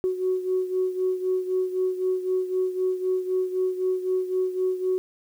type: beating tone pair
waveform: sine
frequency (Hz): 370 / 373.9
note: F#4 / F#4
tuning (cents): 0 / +18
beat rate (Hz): 3.9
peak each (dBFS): -23 / -28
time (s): 0.04-4.98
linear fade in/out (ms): 0
effects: tanh soft clip ceiling -15 dBFS + 9-bit